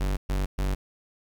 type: tone bursts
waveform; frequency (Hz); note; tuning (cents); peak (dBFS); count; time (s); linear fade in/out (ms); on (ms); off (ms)
45% pulse; 48; G1; -36; -24; 3; 0-0.75; 10; 170; 120
effects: 10-bit